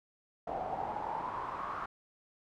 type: noise with band-pass filter sweep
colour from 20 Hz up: brown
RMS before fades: -38 dBFS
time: 0.47-1.86 s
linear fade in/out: 5 ms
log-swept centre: 710 to 1200 Hz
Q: 5.8
effects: none

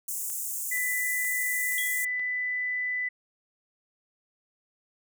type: high-pass noise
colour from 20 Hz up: pink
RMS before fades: -33 dBFS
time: 0.08-2.05 s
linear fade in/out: 5 ms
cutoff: 6800 Hz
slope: 48 dB/octave
type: click train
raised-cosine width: 0.3 ms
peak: -33 dBFS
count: 5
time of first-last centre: 0.3-2.196 s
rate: 2.11 Hz
type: tone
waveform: sine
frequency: 1994 Hz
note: B6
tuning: 16 cents sharp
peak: -27 dBFS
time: 0.71-3.09 s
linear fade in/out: 10 ms
type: tone with exponential decay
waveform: square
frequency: 3322 Hz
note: G#7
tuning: in tune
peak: -32 dBFS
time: 1.78-2.07 s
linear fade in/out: 1 ms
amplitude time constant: 62 ms
effects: none

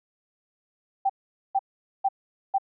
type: tone bursts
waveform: sine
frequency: 780 Hz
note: G5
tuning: 9 cents flat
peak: -19 dBFS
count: 4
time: 1.05-2.584 s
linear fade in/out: 10 ms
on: 46 ms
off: 450 ms
effects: none

